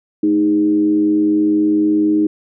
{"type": "tone with frequency modulation", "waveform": "sine", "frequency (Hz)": 311.1, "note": "D#4", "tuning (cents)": 0, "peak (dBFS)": -11, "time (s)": [0.23, 2.27], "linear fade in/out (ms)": 5, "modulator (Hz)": 95.9, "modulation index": 0.48, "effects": []}